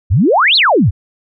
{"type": "exponential two-way sweep", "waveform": "sine", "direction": "up then down", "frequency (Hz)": [75, 4468, 75], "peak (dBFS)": -7, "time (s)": [0.1, 0.91], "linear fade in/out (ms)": 20, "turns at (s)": 0.56, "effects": []}